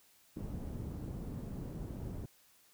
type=low-pass noise; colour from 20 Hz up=white; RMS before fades=-42 dBFS; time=0.36-2.26 s; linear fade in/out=10 ms; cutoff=190 Hz; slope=12 dB/octave; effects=white hiss -66 dBFS RMS until 2.73 s